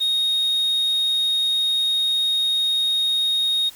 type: tone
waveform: sine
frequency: 3729 Hz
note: A#7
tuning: in tune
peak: -15 dBFS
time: 0-3.7 s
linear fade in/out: 20 ms
effects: tanh soft clip ceiling -17 dBFS + white hiss -45 dBFS RMS until 3.75 s